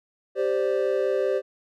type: chord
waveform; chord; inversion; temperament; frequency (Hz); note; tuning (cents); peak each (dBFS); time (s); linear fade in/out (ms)
triangle; G suspended fourth; none; just; 392 / 522.7 / 588; G4 / C5 / D5; 0 / -2 / +2; -23 / -23 / -26; 0.35-1.42; 50
effects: none